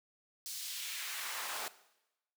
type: noise with high-pass filter sweep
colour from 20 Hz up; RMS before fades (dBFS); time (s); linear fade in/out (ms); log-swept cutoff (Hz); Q
pink; -41; 0.46-1.68; 0; 5300 to 660; 1.1
effects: noise-tail reverb RT60 0.9 s tail -17 dB re dry